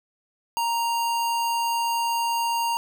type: tone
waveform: square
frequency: 932.3 Hz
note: A#5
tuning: in tune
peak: -23 dBFS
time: 0.57-2.77 s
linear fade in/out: 0 ms
effects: none